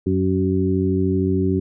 harmonic tone with a mistuned harmonic, 93.3 Hz, F#2, 15 cents sharp, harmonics 1 / 2 / 3 / 4, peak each -22 / -22 / -22 / -22 dBFS, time 0.06-1.6 s, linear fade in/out 10 ms, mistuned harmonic 4, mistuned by +19 cents, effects none

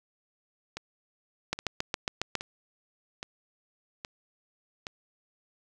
two click trains, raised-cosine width 0.2 ms, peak -19 / -11 dBFS, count 6 / 7, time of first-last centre 0.77-4.868 / 1.53-2.353 s, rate 1.22 / 7.29 Hz, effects none

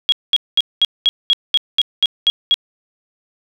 sine tone bursts, 3302 Hz, G#7, 11 cents flat, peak -9 dBFS, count 11, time 0.09-2.542 s, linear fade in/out 0 ms, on 32 ms, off 210 ms, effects none

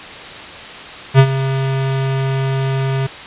square tone with ADSR envelope, 134.4 Hz, C3, 47 cents sharp, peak -3 dBFS, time 1.14-3.07 s, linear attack 50 ms, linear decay 68 ms, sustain -13 dB, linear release 9 ms, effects white hiss -31 dBFS RMS until 3.26 s + resampled to 8000 Hz

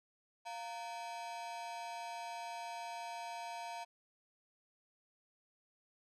45% pulse ring-modulated tone, 812 Hz, G#5, 39 cents flat, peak -39 dBFS, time 0.45-3.85 s, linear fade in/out 20 ms, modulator 113 Hz, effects low-pass 8000 Hz 12 dB/octave

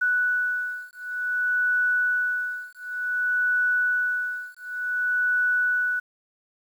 sine beating tone pair, 1480 / 1480.55 Hz, F#6 / F#6, 0 / +1 cents, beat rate 0.55 Hz, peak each -25 dBFS, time 0.01-6 s, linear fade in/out 10 ms, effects 9-bit

